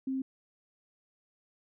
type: tone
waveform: sine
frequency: 264.9 Hz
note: C4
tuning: 22 cents sharp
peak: -30 dBFS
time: 0.07-0.22 s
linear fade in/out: 5 ms
effects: none